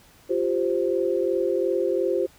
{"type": "chord", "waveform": "sine", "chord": "F suspended second", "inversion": "none", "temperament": "equal", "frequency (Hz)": [349.2, 392, 523.3], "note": ["F4", "G4", "C5"], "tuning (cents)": [0, 0, 0], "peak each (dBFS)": -25, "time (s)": [0.29, 2.27], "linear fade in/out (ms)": 20, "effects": ["pink hiss -54 dBFS RMS until 2.38 s"]}